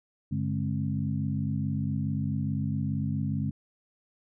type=tone cluster; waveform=sine; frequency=98 / 145.2 / 209.9 / 267.4 Hz; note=G2 / D3 / G#3 / C4; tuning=0 / -19 / +19 / +38 cents; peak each=-33 / -30 / -32 / -36 dBFS; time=0.31-3.51 s; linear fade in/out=10 ms; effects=none